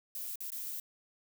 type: noise with dropouts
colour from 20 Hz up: violet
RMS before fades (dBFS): -40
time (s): 0.15-0.8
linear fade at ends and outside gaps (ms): 2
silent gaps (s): 0.357-0.405 / 0.504-0.519
effects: none